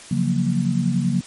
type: chord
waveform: sine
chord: Gb major seventh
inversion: second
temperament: equal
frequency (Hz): 138.59 / 174.61 / 185 / 233.1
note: Db3 / F3 / Gb3 / Bb3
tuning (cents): 0 / 0 / 0 / 0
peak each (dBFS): -23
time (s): 0.11-1.21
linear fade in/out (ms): 5
effects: white hiss -41 dBFS RMS until 1.26 s + MP3 48 kbps